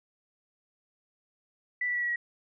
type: tone with pitch steps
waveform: sine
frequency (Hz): 1975.5 / 1959.6 / 1943.8 / 1928.2 / 1912.6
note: B6 / B6 / B6 / B6 / A#6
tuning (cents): 0 / -14 / -28 / -42 / +44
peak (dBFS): -27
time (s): 1.81-2.16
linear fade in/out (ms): 5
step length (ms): 70
effects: none